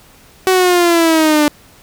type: linear sweep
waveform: sawtooth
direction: down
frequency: 377.5 to 293.7 Hz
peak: -5 dBFS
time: 0.47-1.48 s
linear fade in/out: 0 ms
effects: pink hiss -45 dBFS RMS until 1.82 s